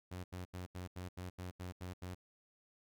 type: tone bursts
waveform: sawtooth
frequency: 90.7 Hz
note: F#2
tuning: 34 cents flat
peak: -39 dBFS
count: 10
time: 0.11-2.148 s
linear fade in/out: 10 ms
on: 130 ms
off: 82 ms
effects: none